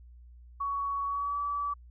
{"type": "tone with pitch glide", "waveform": "sine", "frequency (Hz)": [1121, 1150.5], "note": ["C#6", "D6"], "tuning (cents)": [19, -36], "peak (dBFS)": -29, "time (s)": [0.6, 1.74], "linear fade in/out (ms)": 10, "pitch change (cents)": 45, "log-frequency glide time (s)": [1.05, 1.39], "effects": ["added 60 Hz sine -49 dBFS peak until 1.9 s"]}